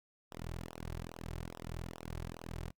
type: tone with flanger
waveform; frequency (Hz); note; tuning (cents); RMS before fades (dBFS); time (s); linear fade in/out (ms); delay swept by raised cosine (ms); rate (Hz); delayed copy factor
sawtooth; 41.56; E1; +15; -44; 0.31-2.71; 10; 0.43 to 4.23; 2.4; -1
effects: noise-tail reverb RT60 0.1 s tail -25 dB re dry